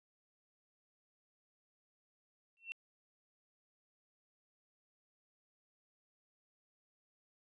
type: tone with exponential growth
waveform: sine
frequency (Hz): 2706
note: E7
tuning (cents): +45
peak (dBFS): -36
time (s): 2.57-2.72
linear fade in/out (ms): 0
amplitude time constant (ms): 31
effects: resampled to 24000 Hz